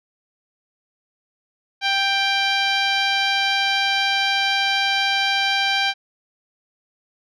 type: tone with low-pass filter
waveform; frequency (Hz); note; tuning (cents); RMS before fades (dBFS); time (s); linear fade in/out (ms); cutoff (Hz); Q
10% pulse; 787; G5; +7; -20; 1.81-5.94; 50; 4400; 1.1
effects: none